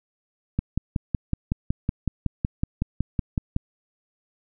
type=click train; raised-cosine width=5 ms; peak=-10 dBFS; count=17; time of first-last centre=0.59-3.564 s; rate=5.38 Hz; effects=none